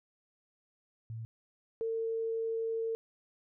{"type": "tone pair in turn", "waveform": "sine", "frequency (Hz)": [113, 452], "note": ["A2", "A4"], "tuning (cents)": [47, 47], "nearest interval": "2 octaves", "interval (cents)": 2400, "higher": "second", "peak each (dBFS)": [-38, -31], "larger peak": "second", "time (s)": [[1.1, 1.25], [1.81, 2.95]], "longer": "second", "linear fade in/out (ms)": 0, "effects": []}